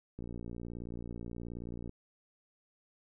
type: click train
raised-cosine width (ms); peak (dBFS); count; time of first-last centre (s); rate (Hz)
3; -30; 101; 0.19-1.894; 58.7
effects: none